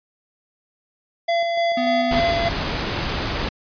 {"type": "tone with tremolo", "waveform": "square", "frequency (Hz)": 680, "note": "F5", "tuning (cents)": -46, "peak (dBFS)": -18, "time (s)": [1.28, 2.49], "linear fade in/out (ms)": 10, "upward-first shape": "square", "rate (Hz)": 3.4, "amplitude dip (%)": 30}
{"type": "tone", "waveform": "square", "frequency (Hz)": 249.3, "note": "B3", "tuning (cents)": 16, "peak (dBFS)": -23, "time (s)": [1.77, 2.2], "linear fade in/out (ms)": 5}
{"type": "noise", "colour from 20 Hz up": "pink", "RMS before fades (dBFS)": -24, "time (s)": [2.11, 3.49], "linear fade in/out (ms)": 5}
{"effects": ["resampled to 11025 Hz"]}